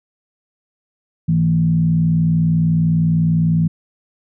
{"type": "tone with frequency modulation", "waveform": "sine", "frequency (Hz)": 163.1, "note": "E3", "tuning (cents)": -18, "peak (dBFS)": -12, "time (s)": [1.28, 3.68], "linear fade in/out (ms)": 10, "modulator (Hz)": 59.9, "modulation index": 0.6, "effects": []}